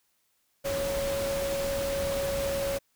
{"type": "tone in noise", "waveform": "sine", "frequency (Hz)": 554.4, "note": "C#5", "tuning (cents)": 0, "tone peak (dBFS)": -28, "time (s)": [0.64, 2.79], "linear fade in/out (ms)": 20, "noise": "pink", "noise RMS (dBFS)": -35, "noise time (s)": [0.64, 2.79], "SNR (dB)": 4, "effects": ["white hiss -72 dBFS RMS until 2.95 s"]}